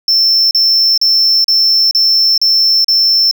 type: tone bursts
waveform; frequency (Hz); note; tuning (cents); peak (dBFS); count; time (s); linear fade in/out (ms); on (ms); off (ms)
triangle; 5350; E8; +25; -6; 7; 0.08-3.312; 2; 430; 37
effects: none